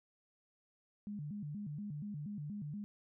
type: tone with vibrato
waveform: sine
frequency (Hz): 174.61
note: F3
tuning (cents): 0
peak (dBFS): -40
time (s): 1.07-2.84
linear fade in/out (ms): 0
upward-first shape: square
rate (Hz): 4.2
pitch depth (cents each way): 290
effects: none